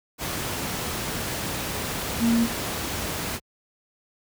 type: tone in noise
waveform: sine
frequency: 232 Hz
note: A#3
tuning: 8 cents flat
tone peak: -18 dBFS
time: 2.19-2.48 s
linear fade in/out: 50 ms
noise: pink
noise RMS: -29 dBFS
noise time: 0.18-3.4 s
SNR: +8 dB
effects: high-pass 60 Hz 12 dB/octave